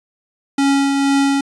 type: tone with tremolo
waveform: square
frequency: 277.2 Hz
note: C#4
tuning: in tune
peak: -12 dBFS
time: 0.58-1.41 s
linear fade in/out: 5 ms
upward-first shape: triangle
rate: 2.1 Hz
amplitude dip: 35%
effects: resampled to 22050 Hz